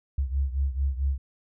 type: beating tone pair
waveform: sine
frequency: 67 / 71.5 Hz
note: C2 / D2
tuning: +42 / -46 cents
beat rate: 4.5 Hz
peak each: -25 / -29 dBFS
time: 0.18-1.18 s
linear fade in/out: 5 ms
effects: none